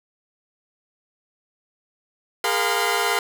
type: tone cluster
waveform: 15% pulse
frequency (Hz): 408 / 465.5 / 707 / 1022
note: G#4 / A#4 / F5 / C6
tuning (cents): -31 / -2 / +21 / -41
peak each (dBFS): -19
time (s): 2.44-3.19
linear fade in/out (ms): 2
effects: none